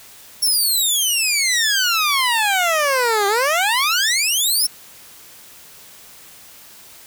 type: exponential two-way sweep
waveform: 15% pulse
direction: down then up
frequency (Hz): 5530 to 392 to 5530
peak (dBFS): -9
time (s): 0.42-4.67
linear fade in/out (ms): 10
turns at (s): 3.27
effects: white hiss -43 dBFS RMS until 7.06 s